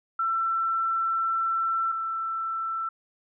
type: tone pair in turn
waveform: sine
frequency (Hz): 1341 / 1333.8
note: E6 / E6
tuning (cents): +29 / +20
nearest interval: unison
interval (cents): 9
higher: first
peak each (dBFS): -23 / -27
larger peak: first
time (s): 0.19-1.92 / 1.92-2.89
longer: first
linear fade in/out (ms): 5
effects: none